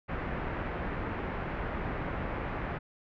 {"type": "low-pass noise", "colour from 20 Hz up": "pink", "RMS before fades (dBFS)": -35, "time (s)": [0.08, 2.79], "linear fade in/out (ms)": 20, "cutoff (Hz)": 2100, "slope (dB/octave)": 24, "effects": []}